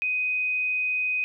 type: tone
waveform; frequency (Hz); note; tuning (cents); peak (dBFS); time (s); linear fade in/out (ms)
sine; 2503; D#7; +10; -23; 0.02-1.24; 0
effects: none